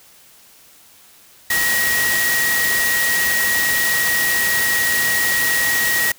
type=tone in noise; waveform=sine; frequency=1900 Hz; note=A#6; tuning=33 cents sharp; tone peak=-17 dBFS; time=1.5-6.12 s; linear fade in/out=5 ms; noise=white; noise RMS=-21 dBFS; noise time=1.5-6.12 s; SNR=+1 dB; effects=white hiss -48 dBFS RMS until 6.18 s